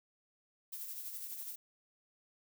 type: noise with tremolo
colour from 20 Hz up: violet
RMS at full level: -42 dBFS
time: 0.72-1.56 s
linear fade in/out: 10 ms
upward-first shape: triangle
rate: 12 Hz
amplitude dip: 50%
effects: none